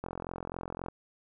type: click train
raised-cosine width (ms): 1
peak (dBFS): -23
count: 38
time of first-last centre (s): 0.04-0.885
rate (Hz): 43.8
effects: none